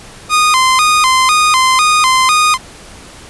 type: tone with vibrato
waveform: sawtooth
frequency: 1131 Hz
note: C#6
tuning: 34 cents sharp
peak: -4 dBFS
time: 0.29-2.58 s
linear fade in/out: 50 ms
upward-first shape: square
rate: 2 Hz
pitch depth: 150 cents each way
effects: pink hiss -35 dBFS RMS until 3.29 s + resampled to 24000 Hz